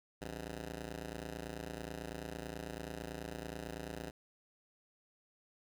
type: ring-modulated tone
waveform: 10% pulse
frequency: 112.1 Hz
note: A2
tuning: 33 cents sharp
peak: -31 dBFS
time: 0.21-4.11 s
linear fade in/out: 10 ms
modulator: 41.5 Hz
effects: none